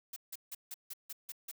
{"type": "noise bursts", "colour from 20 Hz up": "blue", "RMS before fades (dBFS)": -43, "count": 8, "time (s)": [0.13, 1.514], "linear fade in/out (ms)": 5, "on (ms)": 33, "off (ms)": 160, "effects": []}